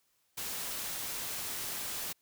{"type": "noise", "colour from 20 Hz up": "white", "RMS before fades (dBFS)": -38, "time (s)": [0.37, 2.13], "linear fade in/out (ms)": 10, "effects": ["white hiss -74 dBFS RMS until 2.21 s"]}